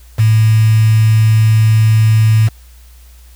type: tone with quantisation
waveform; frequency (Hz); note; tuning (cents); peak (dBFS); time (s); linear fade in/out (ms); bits
sine; 110; A2; 0; -6; 0.18-2.49; 20; 4
effects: added 60 Hz sine -37 dBFS peak until 3.35 s + white hiss -48 dBFS RMS until 3.35 s